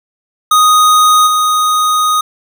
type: tone with level steps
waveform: square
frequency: 1244.5 Hz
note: D#6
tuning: in tune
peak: -6 / -10 dBFS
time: 0.51-2.21 s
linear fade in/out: 5 ms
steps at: 1.26 s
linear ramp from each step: 20 ms
effects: none